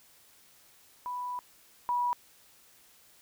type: tone pair in turn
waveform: sine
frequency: 987.8 / 973.6 Hz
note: B5 / B5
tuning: 0 / -25 cents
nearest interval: unison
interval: 25 cents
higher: first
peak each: -33 / -26 dBFS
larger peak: second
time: 1.06-1.39 / 1.89-2.13 s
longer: first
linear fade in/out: 0 ms
effects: white hiss -60 dBFS RMS until 3.21 s